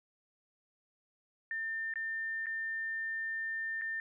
sine tone with dropouts, 1800 Hz, A6, 39 cents sharp, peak -34 dBFS, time 1.51-4 s, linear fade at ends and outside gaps 1 ms, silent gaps 1.938-1.957 / 2.459-2.467 / 3.813-3.818 s, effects none

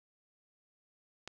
click, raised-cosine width 0.2 ms, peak -25 dBFS, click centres 1.276 s, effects none

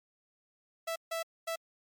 sawtooth tone bursts at uneven times, 659.3 Hz, E5, in tune, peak -29 dBFS, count 3, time 0.87-0.96 / 1.11-1.23 / 1.47-1.56 s, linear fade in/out 10 ms, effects MP3 96 kbps

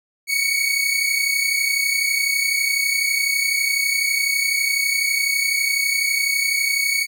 sawtooth tone pair together, 2217 / 2249 Hz, C#7 / C#7, 0 / +24 cents, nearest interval unison, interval 24 cents, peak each -17 / -18 dBFS, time 0.27-7.07 s, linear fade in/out 50 ms, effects none

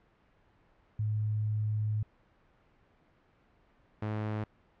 sine / sawtooth tone pair in turn, 106.9 / 106.9 Hz, A2 / A2, -49 / -49 cents, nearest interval unison, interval 0 cents, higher neither, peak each -28 dBFS, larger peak neither, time 0.99-2.03 / 4.02-4.44 s, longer first, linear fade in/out 5 ms, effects pink hiss -66 dBFS RMS until 4.8 s + low-pass 2000 Hz 12 dB/octave

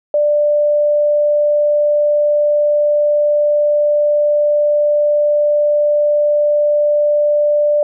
sine tone, 591 Hz, D5, 11 cents sharp, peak -10 dBFS, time 0.14-7.83 s, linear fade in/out 2 ms, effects none

